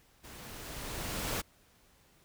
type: noise with level ramp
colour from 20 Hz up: pink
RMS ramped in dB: -50 to -33 dBFS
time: 0.23-1.42 s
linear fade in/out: 20 ms
effects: pink hiss -65 dBFS RMS until 2.24 s